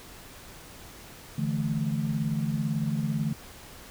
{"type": "chord", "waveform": "sine", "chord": "D suspended second", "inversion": "none", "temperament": "equal with one note detuned", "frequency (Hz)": [146.83, 164.81, 218.2], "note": ["D3", "E3", "A3"], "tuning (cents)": [0, 0, -14], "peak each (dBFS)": [-29, -31, -30], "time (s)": [1.38, 3.33], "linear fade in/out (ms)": 5, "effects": ["pink hiss -47 dBFS RMS until 3.9 s"]}